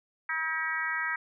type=harmonic tone; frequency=320 Hz; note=D#4; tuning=49 cents sharp; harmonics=3 / 4 / 5 / 6 / 7; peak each=-39 / -36 / -33 / -32 / -39 dBFS; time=0.29-1.16 s; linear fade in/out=5 ms; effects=none